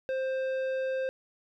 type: tone with tanh clipping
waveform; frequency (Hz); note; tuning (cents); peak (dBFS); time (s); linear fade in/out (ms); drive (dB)
sine; 525; C5; +6; -30; 0.09-1.09; 0; 11
effects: none